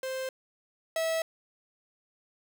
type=tone pair in turn; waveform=45% pulse; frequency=523.3 / 649.9 Hz; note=C5 / E5; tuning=0 / -25 cents; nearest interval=major third; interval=375 cents; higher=second; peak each=-32 / -27 dBFS; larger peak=second; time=0.03-0.29 / 0.96-1.22 s; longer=neither; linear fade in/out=2 ms; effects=none